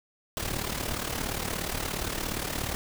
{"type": "noise with amplitude modulation", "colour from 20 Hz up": "pink", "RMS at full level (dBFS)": -29, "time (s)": [0.37, 2.75], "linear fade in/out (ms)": 0, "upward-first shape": "sine", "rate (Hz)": 37.1, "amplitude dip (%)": 70, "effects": []}